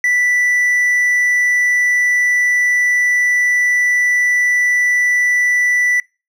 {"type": "tone", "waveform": "triangle", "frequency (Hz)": 1972, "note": "B6", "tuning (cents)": -3, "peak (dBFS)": -10, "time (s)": [0.04, 6], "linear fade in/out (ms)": 2, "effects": ["noise-tail reverb RT60 0.3 s tail -25 dB re dry"]}